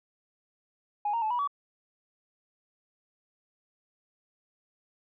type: tone with pitch steps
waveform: sine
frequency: 829 / 927 / 867 / 973 / 1139 Hz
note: G#5 / A#5 / A5 / B5 / C#6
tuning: -3 / -10 / -26 / -26 / +47 cents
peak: -25 dBFS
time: 1.05-1.475 s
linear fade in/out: 5 ms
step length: 85 ms
effects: tanh soft clip ceiling -22 dBFS